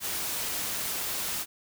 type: noise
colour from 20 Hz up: white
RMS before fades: -32 dBFS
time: 0-1.46 s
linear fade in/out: 50 ms
effects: none